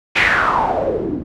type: noise with low-pass filter sweep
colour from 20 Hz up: white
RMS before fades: -17 dBFS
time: 0.15-1.24 s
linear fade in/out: 20 ms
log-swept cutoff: 2500 to 240 Hz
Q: 5
effects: none